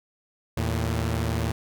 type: tone pair together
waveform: sawtooth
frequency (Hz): 79.56 / 112.8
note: D#2 / A2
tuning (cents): +39 / +44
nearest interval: tritone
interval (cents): 605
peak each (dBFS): -23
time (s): 0.57-1.52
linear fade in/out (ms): 5
effects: none